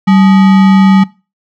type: tone with sample-and-hold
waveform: sine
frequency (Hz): 192.7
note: G3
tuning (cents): -29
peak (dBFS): -3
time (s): 0.07-1.04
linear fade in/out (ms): 10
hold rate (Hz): 1050
effects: noise-tail reverb RT60 0.3 s tail -21 dB re dry + low-pass 3000 Hz 12 dB/octave